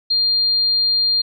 sine tone, 4200 Hz, C8, 6 cents sharp, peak -14 dBFS, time 0.1-1.22 s, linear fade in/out 10 ms, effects none

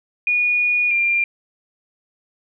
sine tone pair in turn, 2450 / 2389 Hz, D#7 / D7, -27 / +29 cents, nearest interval unison, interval 44 cents, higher first, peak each -15 dBFS, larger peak neither, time 0.27-0.91 / 0.91-1.24 s, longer first, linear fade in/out 2 ms, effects none

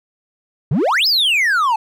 triangle exponential two-way sweep, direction up then down, 120 to 5274 to 849 Hz, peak -11 dBFS, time 0.71-1.76 s, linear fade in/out 5 ms, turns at 1.07 s, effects none

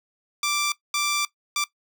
10% pulse tone bursts at uneven times, 1174.7 Hz, D6, in tune, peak -14 dBFS, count 3, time 0.43-0.72 / 0.94-1.25 / 1.56-1.64 s, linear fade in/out 2 ms, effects noise-tail reverb RT60 0.1 s tail -17 dB re dry

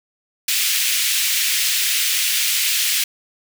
pink high-pass noise, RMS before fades -19 dBFS, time 0.48-3.04 s, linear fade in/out 5 ms, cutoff 2200 Hz, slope 24 dB/octave, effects none

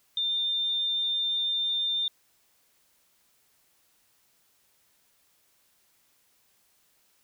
sine tone, 3603 Hz, A7, 40 cents sharp, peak -25 dBFS, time 0.17-2.08 s, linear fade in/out 2 ms, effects white hiss -67 dBFS RMS until 7.23 s

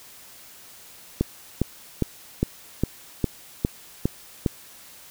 click train, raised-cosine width 3 ms, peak -7 dBFS, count 9, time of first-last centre 1.21-4.462 s, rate 2.46 Hz, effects white hiss -47 dBFS RMS until 5.1 s

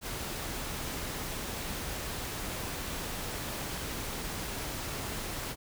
pink noise, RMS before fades -37 dBFS, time 0.01-5.56 s, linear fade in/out 50 ms, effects none

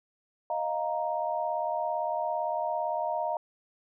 sine chord, Eb suspended second, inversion none, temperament just, 622.3 / 700 / 933.4 Hz, Eb5 / F5 / Bb5, 0 / +4 / +2 cents, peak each -32 dBFS, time 0.5-3.37 s, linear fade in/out 2 ms, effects none

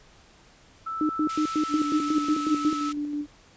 sine tone with pitch glide, 1318.5 to 1305.6 Hz, E6 to E6, 0 to -17 cents, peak -29 dBFS, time 0.86-2.92 s, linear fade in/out 10 ms, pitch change -17 cents, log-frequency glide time 1.76-2.22 s
sine tone bursts, 306.5 Hz, D#4, 26 cents flat, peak -21 dBFS, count 10, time 1.01-2.73 s, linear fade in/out 2 ms, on 82 ms, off 100 ms
pink high-pass noise, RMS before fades -40 dBFS, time 1.29-2.93 s, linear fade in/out 5 ms, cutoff 2000 Hz, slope 24 dB/octave
sine tone with tremolo, 293.7 Hz, D4, in tune, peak -26 dBFS, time 1.68-3.27 s, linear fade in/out 50 ms, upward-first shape square, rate 6.2 Hz, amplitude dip 30%
effects pink hiss -55 dBFS RMS until 3.56 s + resampled to 16000 Hz

